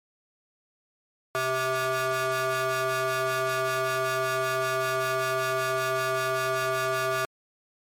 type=ring-modulated tone; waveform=25% pulse; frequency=261.6 Hz; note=C4; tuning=in tune; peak=-18 dBFS; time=1.35-7.25 s; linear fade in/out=0 ms; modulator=913 Hz; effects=MP3 64 kbps